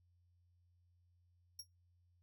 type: tone with exponential decay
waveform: sawtooth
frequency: 5588 Hz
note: F8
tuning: in tune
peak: -40 dBFS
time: 1.59-1.67 s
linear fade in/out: 5 ms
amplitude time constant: 17 ms
effects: noise-tail reverb RT60 0.2 s tail -23 dB re dry + added 88 Hz sine -70 dBFS peak until 2.22 s